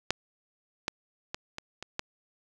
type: clicks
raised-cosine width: 0.2 ms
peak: -7 / -11 / -16 / -19 / -21 / -13 dBFS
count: 6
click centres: 0.106 / 0.881 / 1.345 / 1.584 / 1.826 / 1.994 s
effects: none